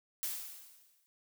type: noise with exponential decay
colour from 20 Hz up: blue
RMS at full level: -35 dBFS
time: 0.23-1.06 s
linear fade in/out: 0 ms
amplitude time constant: 180 ms
effects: none